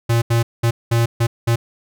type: tone bursts at uneven times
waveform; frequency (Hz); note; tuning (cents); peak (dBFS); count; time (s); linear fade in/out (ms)
square; 116.54; A#2; 0; -14; 6; 0.09-0.22 / 0.3-0.43 / 0.63-0.71 / 0.91-1.06 / 1.2-1.27 / 1.47-1.56; 10
effects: none